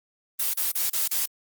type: noise bursts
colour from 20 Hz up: blue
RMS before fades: -25 dBFS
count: 5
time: 0.39-1.26 s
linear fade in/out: 10 ms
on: 150 ms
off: 30 ms
effects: Opus 24 kbps